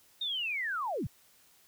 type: linear sweep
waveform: sine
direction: down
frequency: 3729 to 67.9 Hz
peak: -31 dBFS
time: 0.21-1.07 s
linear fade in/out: 5 ms
effects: white hiss -63 dBFS RMS until 1.67 s